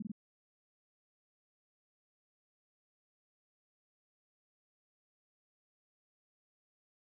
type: tone bursts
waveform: sine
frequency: 210.8 Hz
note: G#3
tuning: 26 cents sharp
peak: -36 dBFS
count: 3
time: 0-0.118 s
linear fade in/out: 5 ms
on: 24 ms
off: 23 ms
effects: none